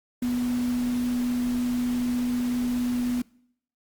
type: tone in noise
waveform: sine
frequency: 245.4 Hz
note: B3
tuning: 11 cents flat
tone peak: -23 dBFS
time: 0.22-3.22 s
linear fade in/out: 5 ms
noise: pink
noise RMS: -40 dBFS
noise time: 0.22-3.22 s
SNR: +14 dB
effects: noise-tail reverb RT60 0.7 s tail -23 dB re dry + Opus 48 kbps